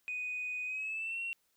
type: tone with pitch glide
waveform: sine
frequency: 2489 to 2730 Hz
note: D#7 to F7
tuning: 0 to -40 cents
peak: -34 dBFS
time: 0.08-1.33 s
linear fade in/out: 0 ms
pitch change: +160 cents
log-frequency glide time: 0.65-1.2 s
effects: tanh soft clip ceiling -31 dBFS + white hiss -75 dBFS RMS until 1.56 s